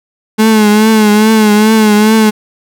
35% pulse tone with vibrato, 214.9 Hz, A3, 41 cents flat, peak -3 dBFS, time 0.38-2.31 s, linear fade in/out 20 ms, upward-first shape triangle, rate 2.4 Hz, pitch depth 65 cents each way, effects none

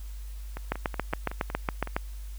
two click trains, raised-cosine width 0.5 ms, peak -21 / -11 dBFS, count 8 / 10, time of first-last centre 0.57-1.874 / 0.72-1.965 s, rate 5.37 / 7.23 Hz, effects added 50 Hz sine -36 dBFS peak until 2.38 s + white hiss -55 dBFS RMS until 2.38 s

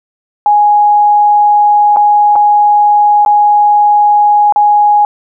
sine tone with dropouts, 830.6 Hz, G#5, in tune, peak -4 dBFS, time 0.46-5.05 s, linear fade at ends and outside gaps 1 ms, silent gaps 1.962-1.969 / 2.356-2.36 / 3.25-3.261 / 4.524-4.56 s, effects none

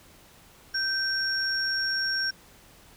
sine tone pair together, 1556 / 5540 Hz, G6 / F8, -13 / -15 cents, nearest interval octave + minor seventh, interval 2198 cents, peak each -27 dBFS, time 0.74-2.31 s, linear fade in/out 10 ms, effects tanh soft clip ceiling -17 dBFS + pink hiss -54 dBFS RMS until 2.96 s

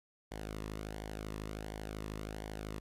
sawtooth tone with flanger, 52.8 Hz, G#1, 29 cents sharp, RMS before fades -43 dBFS, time 0.31-2.8 s, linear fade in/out 10 ms, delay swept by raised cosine 0.76 to 1.35 ms, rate 1.4 Hz, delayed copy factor -0.6, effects resampled to 32000 Hz + 11-bit

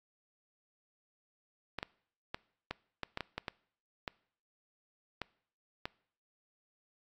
clicks, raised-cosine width 0.3 ms, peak -20 dBFS, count 12, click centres 1.787 / 1.829 / 2.345 / 2.71 / 3.033 / 3.174 / 3.207 / 3.38 / 3.482 / 4.078 / 5.217 / 5.855 s, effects noise-tail reverb RT60 0.6 s tail -23 dB re dry + AAC 64 kbps

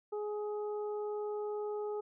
harmonic tone, 418.9 Hz, G#4, 15 cents sharp, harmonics 1 / 2 / 3, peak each -35 / -45 / -51 dBFS, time 0.12-2.01 s, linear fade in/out 10 ms, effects none

